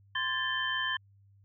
sine tone cluster, 1038 / 1632 / 1758 / 3108 Hz, C6 / G#6 / A6 / G7, -14 / -31 / -2 / -16 cents, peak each -36 / -39 / -32 / -34 dBFS, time 0.15-0.97 s, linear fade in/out 5 ms, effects added 99 Hz sine -58 dBFS peak until 1.44 s

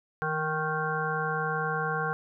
harmonic tone with a mistuned harmonic, 155.56 Hz, D#3, in tune, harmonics 1 / 3 / 5 / 7 / 9 / 10, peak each -34 / -34 / -34 / -34 / -34 / -34 dBFS, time 0.22-2.13 s, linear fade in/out 0 ms, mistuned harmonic 1, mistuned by +31 cents, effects none

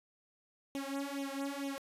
sawtooth tone with flanger, 277.2 Hz, C#4, in tune, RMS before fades -39 dBFS, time 0.75-1.78 s, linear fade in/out 0 ms, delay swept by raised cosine 0.31 to 3.51 ms, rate 2.2 Hz, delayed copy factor +0.95, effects resampled to 32000 Hz

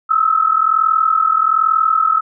sine tone pair together, 1277.3 / 1318.5 Hz, D#6 / E6, +45 / 0 cents, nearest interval minor second, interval 55 cents, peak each -14 dBFS, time 0.09-2.21 s, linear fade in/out 20 ms, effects none

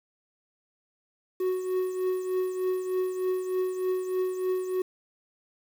triangle tone with tremolo, 370 Hz, F#4, in tune, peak -21 dBFS, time 1.4-4.82 s, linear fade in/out 5 ms, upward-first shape triangle, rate 3.3 Hz, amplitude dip 65%, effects 8-bit

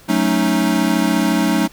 square chord, D# half-diminished seventh, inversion first, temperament equal, 185 / 220 / 277.2 / 311.1 Hz, F#3 / A3 / C#4 / D#4, 0 / 0 / 0 / 0 cents, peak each -21 / -20 / -21 / -20 dBFS, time 0.08-1.68 s, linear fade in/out 20 ms, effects pink hiss -46 dBFS RMS until 1.72 s

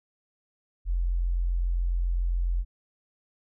sine tone, 43.65 Hz, F1, in tune, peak -23 dBFS, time 0.85-2.65 s, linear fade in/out 50 ms, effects none

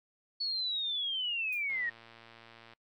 sine linear sweep, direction down, 4436 to 1835 Hz, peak -31 dBFS, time 0.4-1.9 s, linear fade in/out 10 ms
violet noise with exponential decay, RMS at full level -48 dBFS, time 1.52-1.71 s, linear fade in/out 5 ms, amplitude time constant 41 ms
click train, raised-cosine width 0.3 ms, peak -37 dBFS, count 120, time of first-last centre 1.7-2.735 s, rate 115 Hz
effects noise-tail reverb RT60 0.1 s tail -25 dB re dry

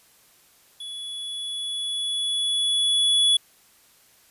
square tone with level ramp, 3400 Hz, G#7, 40 cents sharp, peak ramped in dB -34 to -16 dBFS, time 0.8-3.37 s, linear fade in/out 5 ms, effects white hiss -57 dBFS RMS until 4.3 s + resampled to 32000 Hz

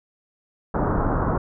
pink low-pass noise, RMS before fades -22 dBFS, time 0.74-1.38 s, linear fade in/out 5 ms, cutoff 1400 Hz, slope 48 dB/octave, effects none

